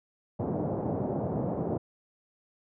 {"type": "band-pass noise", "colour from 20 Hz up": "pink", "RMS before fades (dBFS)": -31, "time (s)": [0.39, 1.78], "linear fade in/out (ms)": 10, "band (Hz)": [110, 710], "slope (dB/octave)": 24, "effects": []}